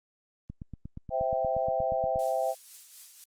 click train, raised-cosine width 5 ms, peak -27 dBFS, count 15, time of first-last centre 0.5-2.159 s, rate 8.44 Hz
sine chord, C major, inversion none, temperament equal, 523.3 / 659.3 / 784 Hz, C5 / E5 / G5, 0 / 0 / 0 cents, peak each -31 / -29 / -31 dBFS, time 1.1-2.55 s, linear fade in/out 50 ms
violet noise with tremolo, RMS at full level -41 dBFS, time 2.19-3.24 s, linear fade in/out 2 ms, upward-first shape sine, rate 4 Hz, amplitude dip 45%
effects low-pass 10000 Hz 12 dB/octave + Opus 32 kbps

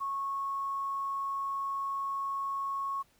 sine tone with quantisation, 1100 Hz, C#6, 14 cents flat, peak -31 dBFS, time 0-3.03 s, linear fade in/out 20 ms, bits 10, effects pink hiss -67 dBFS RMS until 3.19 s

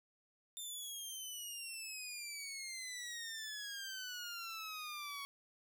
15% pulse exponential sweep, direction down, 3607 to 1112 Hz, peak -37 dBFS, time 0.57-5.25 s, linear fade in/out 0 ms, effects none

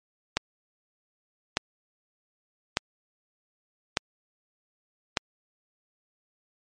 click train, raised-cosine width 0.2 ms, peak -5 dBFS, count 5, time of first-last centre 0.37-5.172 s, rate 0.833 Hz, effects MP3 48 kbps

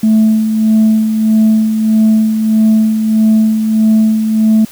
sine tone with tremolo, 218.7 Hz, A3, 10 cents flat, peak -3 dBFS, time 0.03-4.65 s, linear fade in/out 5 ms, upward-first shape sine, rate 1.6 Hz, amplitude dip 55%, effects tanh soft clip ceiling -3 dBFS + white hiss -36 dBFS RMS until 4.71 s

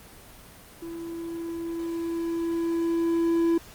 triangle tone with level ramp, 334.3 Hz, E4, 24 cents sharp, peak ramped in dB -32 to -17 dBFS, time 0.82-3.58 s, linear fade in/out 5 ms, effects pink hiss -48 dBFS RMS until 3.74 s + Opus 24 kbps

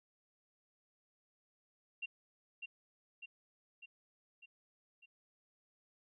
sine tone with echo, 2760 Hz, F7, 21 cents flat, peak -38 dBFS, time 2.02-2.06 s, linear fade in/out 10 ms, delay 600 ms, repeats 5, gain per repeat -4 dB, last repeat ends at 5.06 s, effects none

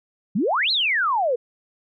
sine exponential two-way sweep, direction up then down, 170 to 4330 to 457.9 Hz, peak -18 dBFS, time 0.35-1.36 s, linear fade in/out 10 ms, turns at 0.71 s, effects none

